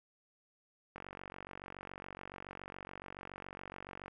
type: click train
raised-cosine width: 0.5 ms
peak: -30 dBFS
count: 148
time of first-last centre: 0.96-4.081 s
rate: 47.1 Hz
effects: none